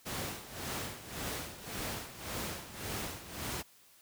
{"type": "noise with tremolo", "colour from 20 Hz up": "pink", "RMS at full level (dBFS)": -37, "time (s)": [0.05, 3.63], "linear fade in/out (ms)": 20, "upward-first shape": "sine", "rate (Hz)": 1.8, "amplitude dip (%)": 75, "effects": ["white hiss -62 dBFS RMS until 4.01 s", "high-pass 60 Hz 12 dB/octave"]}